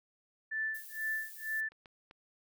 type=tone with tremolo; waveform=sine; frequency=1760 Hz; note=A6; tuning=in tune; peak=-31 dBFS; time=0.51-1.69 s; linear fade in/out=10 ms; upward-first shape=sine; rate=2.1 Hz; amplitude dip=100%
type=noise; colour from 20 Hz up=violet; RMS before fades=-49 dBFS; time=0.74-1.61 s; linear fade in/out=10 ms
type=clicks; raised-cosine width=0.3 ms; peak=-44 / -44 / -37 / -37 dBFS; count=4; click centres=1.156 / 1.72 / 1.858 / 2.111 s
effects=none